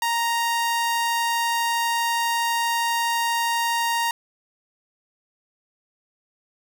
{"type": "tone", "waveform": "sawtooth", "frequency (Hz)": 932.3, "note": "A#5", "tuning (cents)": 0, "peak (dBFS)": -17, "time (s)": [0.02, 4.11], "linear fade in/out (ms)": 2, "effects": []}